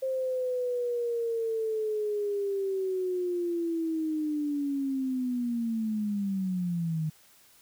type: linear sweep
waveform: sine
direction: down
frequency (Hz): 529 to 153.6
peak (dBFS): -27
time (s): 0.02-7.1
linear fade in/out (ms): 10
effects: white hiss -59 dBFS RMS until 7.61 s